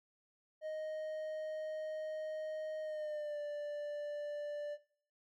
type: tone with pitch glide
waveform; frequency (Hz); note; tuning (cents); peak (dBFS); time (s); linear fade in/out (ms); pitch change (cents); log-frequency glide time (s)
triangle; 622.3 to 588.1; D#5 to D5; 0 to +2; -36; 0.61-4.78; 50; -98; 2.82-3.39
effects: noise-tail reverb RT60 0.5 s tail -17 dB re dry + MP3 96 kbps